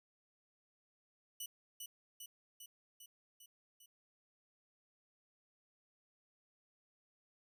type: tone with echo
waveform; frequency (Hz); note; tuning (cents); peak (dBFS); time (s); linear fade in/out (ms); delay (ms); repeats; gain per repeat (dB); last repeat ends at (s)
10% pulse; 2960; F#7; 0; -34; 1.4-1.46; 5; 400; 6; -3; 3.86
effects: none